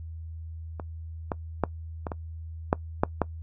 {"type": "clicks", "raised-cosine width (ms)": 1, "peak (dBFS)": [-21, -13, -8, -17, -18, -6, -6, -8], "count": 8, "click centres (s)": [0.798, 1.318, 1.637, 2.068, 2.118, 2.729, 3.035, 3.217], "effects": ["noise-tail reverb RT60 0.1 s tail -21 dB re dry", "added 81 Hz sine -36 dBFS peak until 3.42 s"]}